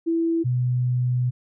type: tone pair in turn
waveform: sine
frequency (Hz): 331.3 / 124.53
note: E4 / B2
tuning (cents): +9 / +15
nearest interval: octave + perfect fourth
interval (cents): 1694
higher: first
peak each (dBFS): -19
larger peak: neither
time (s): 0.06-0.44 / 0.44-1.31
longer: second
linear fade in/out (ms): 20
effects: none